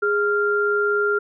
sine tone pair together, 412.5 / 1391.9 Hz, G#4 / F6, -12 / -6 cents, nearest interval octave + major sixth, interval 2106 cents, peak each -20 dBFS, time 0.02-1.19 s, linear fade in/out 10 ms, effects none

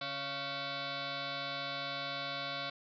sine tone with frequency modulation, 1396.9 Hz, F6, in tune, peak -36 dBFS, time 0.01-2.7 s, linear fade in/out 5 ms, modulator 418 Hz, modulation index 7, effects none

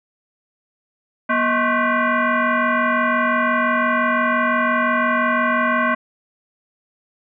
sine tone with frequency modulation, 240.9 Hz, B3, 43 cents flat, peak -15 dBFS, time 1.29-5.95 s, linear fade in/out 10 ms, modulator 436 Hz, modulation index 3.9, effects none

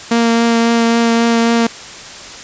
sawtooth tone with vibrato, 231.7 Hz, A#3, 10 cents flat, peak -6 dBFS, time 0.11-1.67 s, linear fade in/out 5 ms, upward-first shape triangle, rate 3.7 Hz, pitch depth 13 cents each way, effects white hiss -31 dBFS RMS until 2.43 s + resampled to 16000 Hz

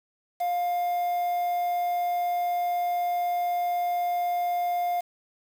triangle tone with quantisation, 706 Hz, F5, 19 cents sharp, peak -22 dBFS, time 0.4-5.01 s, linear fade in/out 10 ms, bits 7, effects none

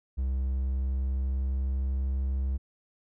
triangle tone with pitch glide, 65.41 to 66.51 Hz, C2 to C2, 0 to +29 cents, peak -24 dBFS, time 0.17-2.58 s, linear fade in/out 20 ms, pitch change +29 cents, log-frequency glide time 0.3-2.18 s, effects none

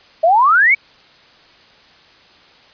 sine exponential sweep, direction up, 622.3 to 2327 Hz, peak -8 dBFS, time 0.23-0.75 s, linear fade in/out 10 ms, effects white hiss -47 dBFS RMS until 2.73 s + resampled to 11025 Hz

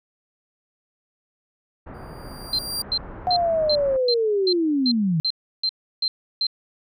pink low-pass noise, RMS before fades -38 dBFS, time 1.86-3.97 s, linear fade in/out 10 ms, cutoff 1500 Hz, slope 24 dB/octave
sawtooth tone with exponential growth, 4741 Hz, D8, 16 cents sharp, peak -20 dBFS, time 1.94-2.82 s, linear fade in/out 5 ms, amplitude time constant 190 ms
sine tone bursts, 4128 Hz, C8, 24 cents flat, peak -19 dBFS, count 11, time 2.53-6.468 s, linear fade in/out 2 ms, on 58 ms, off 330 ms
sine linear sweep, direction down, 734 to 152.3 Hz, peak -18 dBFS, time 3.27-5.2 s, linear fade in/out 0 ms
effects none

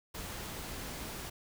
pink noise, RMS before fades -42 dBFS, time 0.14-1.3 s, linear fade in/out 10 ms, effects none

